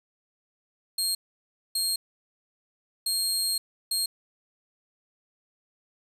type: tone bursts at uneven times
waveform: 25% pulse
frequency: 4230 Hz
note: C8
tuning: 18 cents sharp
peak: -20 dBFS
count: 4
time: 0.98-1.15 / 1.75-1.96 / 3.06-3.58 / 3.91-4.06 s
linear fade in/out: 5 ms
effects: 8-bit